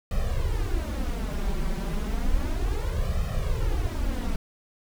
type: noise with flanger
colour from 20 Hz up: brown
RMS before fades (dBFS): -26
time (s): 0.11-4.36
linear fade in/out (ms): 2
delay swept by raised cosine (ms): 1.6 to 5.2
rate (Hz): 0.32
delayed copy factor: +0.95
effects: none

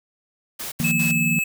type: noise bursts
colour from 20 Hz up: white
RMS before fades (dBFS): -31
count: 3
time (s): 0.59-1.118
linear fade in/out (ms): 10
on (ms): 130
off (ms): 69
type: chord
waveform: sine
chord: Eb suspended second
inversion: none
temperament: equal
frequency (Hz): 155.56 / 174.61 / 233.1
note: Eb3 / F3 / Bb3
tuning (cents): 0 / 0 / 0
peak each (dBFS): -25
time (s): 0.8-1.39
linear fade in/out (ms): 0
type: tone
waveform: square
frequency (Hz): 2600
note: E7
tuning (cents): -24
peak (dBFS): -21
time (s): 0.84-1.44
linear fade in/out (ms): 5
effects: none

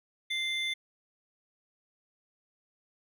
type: tone pair together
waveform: triangle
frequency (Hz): 2084 / 3522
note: C7 / A7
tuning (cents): -7 / +1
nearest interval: major sixth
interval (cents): 908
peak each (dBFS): -31 / -31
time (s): 0.3-0.74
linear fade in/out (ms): 10
effects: none

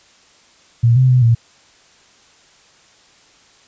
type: tone with pitch steps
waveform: sine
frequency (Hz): 117.4 / 129.2 / 126.3 / 116.1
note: A#2 / C3 / B2 / A#2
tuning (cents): +13 / -21 / +39 / -7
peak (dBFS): -8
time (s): 0.83-1.35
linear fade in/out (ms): 10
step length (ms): 130
effects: white hiss -50 dBFS RMS until 3.67 s + resampled to 16000 Hz

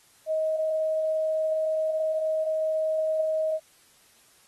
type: tone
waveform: sine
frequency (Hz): 630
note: D#5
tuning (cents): +21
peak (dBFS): -23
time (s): 0.26-3.6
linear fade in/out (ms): 50
effects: white hiss -59 dBFS RMS until 4.47 s + AAC 32 kbps

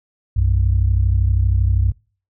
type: tone pair together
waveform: sine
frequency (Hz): 62.1 / 94.75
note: B1 / F#2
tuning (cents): +10 / +42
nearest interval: perfect fifth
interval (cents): 732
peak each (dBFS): -15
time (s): 0.36-1.92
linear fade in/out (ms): 10
effects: noise-tail reverb RT60 0.4 s tail -25 dB re dry + tanh soft clip ceiling -6 dBFS

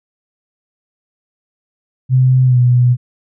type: tone with pitch glide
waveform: sine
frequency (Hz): 128.9 to 123.51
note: C3 to B2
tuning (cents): -26 to +1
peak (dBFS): -7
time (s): 2.09-2.97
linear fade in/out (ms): 50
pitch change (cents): -73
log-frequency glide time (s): 2.45-2.58
effects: none

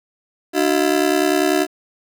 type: ring-modulated tone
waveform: 30% pulse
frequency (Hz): 335.6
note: E4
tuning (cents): +31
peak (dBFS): -9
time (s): 0.53-1.67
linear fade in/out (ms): 50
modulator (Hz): 35.1
effects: 8-bit

